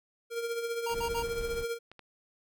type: tone with tremolo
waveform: square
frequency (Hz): 466.2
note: A#4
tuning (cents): 0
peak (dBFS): -30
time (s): 0.3-1.79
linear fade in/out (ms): 50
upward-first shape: triangle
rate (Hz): 15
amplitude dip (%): 60
type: tone bursts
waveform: square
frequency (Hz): 932.3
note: A#5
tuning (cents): 0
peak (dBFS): -33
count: 3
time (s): 0.86-1.229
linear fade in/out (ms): 10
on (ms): 87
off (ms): 54
type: clicks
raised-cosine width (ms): 0.3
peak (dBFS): -33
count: 5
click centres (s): 0.896 / 1.194 / 1.412 / 1.916 / 1.993
type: noise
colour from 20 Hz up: brown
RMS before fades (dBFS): -41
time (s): 0.9-1.66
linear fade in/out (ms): 50
effects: none